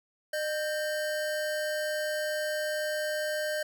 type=tone pair together; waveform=square; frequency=609 / 1569.5 Hz; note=D#5 / G6; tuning=-37 / +2 cents; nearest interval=octave + major third; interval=1639 cents; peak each=-31 / -36 dBFS; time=0.33-3.63 s; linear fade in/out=5 ms; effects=none